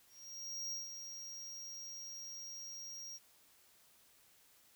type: tone with ADSR envelope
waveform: square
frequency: 5630 Hz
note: F8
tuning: 13 cents sharp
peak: -39 dBFS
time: 0.08-3.19 s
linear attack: 640 ms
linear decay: 150 ms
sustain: -7 dB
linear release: 34 ms
effects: white hiss -67 dBFS RMS until 4.75 s